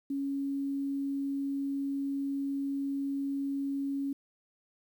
sine tone with quantisation, 277.2 Hz, C#4, in tune, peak -30 dBFS, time 0.1-4.13 s, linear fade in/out 5 ms, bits 10, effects none

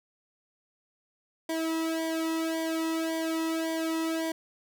sawtooth tone with flanger, 324.2 Hz, E4, 29 cents flat, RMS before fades -30 dBFS, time 1.49-4.32 s, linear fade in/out 5 ms, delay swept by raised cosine 0.74 to 1.33 ms, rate 1.8 Hz, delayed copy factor -0.95, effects none

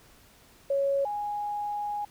sine tone pair in turn, 554.4 / 827.2 Hz, C#5 / G#5, 0 / -7 cents, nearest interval perfect fifth, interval 693 cents, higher second, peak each -23 / -29 dBFS, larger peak first, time 0.7-1.05 / 1.05-2.05 s, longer second, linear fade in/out 5 ms, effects pink hiss -57 dBFS RMS until 2.1 s

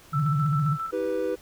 sine tone with vibrato, 146.83 Hz, D3, in tune, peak -21 dBFS, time 0.12-0.78 s, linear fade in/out 50 ms, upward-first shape square, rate 15 Hz, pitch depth 100 cents each way
sine tone with tremolo, 1325 Hz, E6, 9 cents sharp, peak -27 dBFS, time 0.13-0.91 s, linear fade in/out 5 ms, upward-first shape square, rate 7.5 Hz, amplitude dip 45%
triangle chord, E minor, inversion none, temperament equal with one note detuned, 321.2 / 392 / 493.9 Hz, E4 / G4 / B4, -45 / 0 / 0 cents, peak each -30 / -28 / -25 dBFS, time 0.92-1.36 s, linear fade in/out 20 ms
effects pink hiss -52 dBFS RMS until 1.41 s

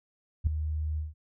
sine tone with ADSR envelope, 77 Hz, D#2, 17 cents flat, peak -18 dBFS, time 0.44-1.14 s, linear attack 29 ms, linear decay 4 ms, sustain -10 dB, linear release 160 ms, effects none

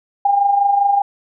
sine tone with amplitude modulation, 804 Hz, G5, 44 cents sharp, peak -9 dBFS, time 0.25-1.02 s, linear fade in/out 5 ms, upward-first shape sine, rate 25 Hz, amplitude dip 55%, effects none

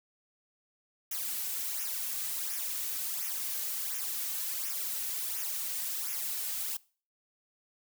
blue noise with flanger, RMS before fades -35 dBFS, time 1.11-6.77 s, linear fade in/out 5 ms, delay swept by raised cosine 0.23 to 3.03 ms, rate 1.4 Hz, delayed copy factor -0.8, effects noise-tail reverb RT60 0.4 s tail -22 dB re dry

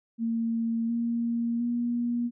sine tone with pitch steps, 228.9 / 233.8 / 238.9 Hz, A#3 / A#3 / A#3, -31 / +5 / +43 cents, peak -25 dBFS, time 0.18-2.31 s, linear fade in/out 50 ms, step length 710 ms, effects none

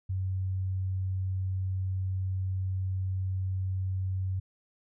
sine tone, 94.2 Hz, F#2, 32 cents sharp, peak -28 dBFS, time 0.09-4.4 s, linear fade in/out 10 ms, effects none

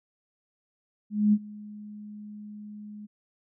sine tone with ADSR envelope, 209.4 Hz, G#3, 15 cents sharp, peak -16 dBFS, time 1.1-3.07 s, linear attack 230 ms, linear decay 50 ms, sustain -23 dB, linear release 21 ms, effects none

